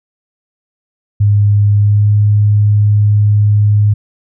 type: tone with pitch glide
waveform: sine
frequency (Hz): 102.8 to 104.17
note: G#2 to G#2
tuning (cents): -17 to +6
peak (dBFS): -6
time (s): 1.2-3.94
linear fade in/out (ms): 10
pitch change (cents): +23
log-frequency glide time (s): 1.75-2.1
effects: none